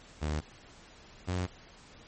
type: tone pair in turn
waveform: sawtooth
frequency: 76 / 90.59 Hz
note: D#2 / F#2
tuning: -40 / -36 cents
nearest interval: minor third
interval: 304 cents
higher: second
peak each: -26 dBFS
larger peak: neither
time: 0.21-0.41 / 1.27-1.47 s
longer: neither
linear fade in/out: 20 ms
effects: pink hiss -54 dBFS RMS until 2.07 s + MP3 32 kbps